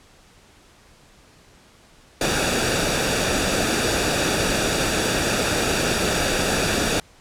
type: noise with comb filter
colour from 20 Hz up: pink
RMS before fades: -21 dBFS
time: 2.21-7 s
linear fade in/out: 2 ms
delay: 0.96 ms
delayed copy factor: -0.55
effects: pink hiss -52 dBFS RMS until 7.2 s + low-pass 9000 Hz 12 dB/octave